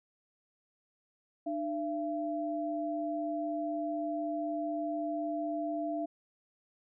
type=tone pair together; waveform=sine; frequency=301.1 / 676 Hz; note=D4 / E5; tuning=+43 / +43 cents; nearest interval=octave + major second; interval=1400 cents; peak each=-35 / -34 dBFS; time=1.46-6.06 s; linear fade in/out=10 ms; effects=none